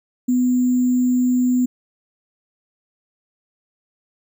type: tone with sample-and-hold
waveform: sine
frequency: 249.8 Hz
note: B3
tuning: 20 cents sharp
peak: -14 dBFS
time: 0.28-1.66 s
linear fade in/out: 10 ms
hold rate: 7350 Hz
effects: none